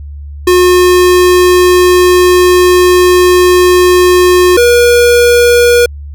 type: tone pair in turn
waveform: square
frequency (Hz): 360 / 480.5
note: F#4 / B4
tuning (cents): -47 / -48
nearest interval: perfect fourth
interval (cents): 499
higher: second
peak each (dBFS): -4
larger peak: neither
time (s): 0.47-4.57 / 4.57-5.86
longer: first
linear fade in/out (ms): 5
effects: added 72 Hz sine -22 dBFS peak until 6.14 s